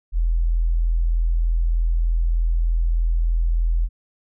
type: tone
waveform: sine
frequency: 41.64 Hz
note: E1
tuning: 18 cents sharp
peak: -16 dBFS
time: 0.12-3.89 s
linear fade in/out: 50 ms
effects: none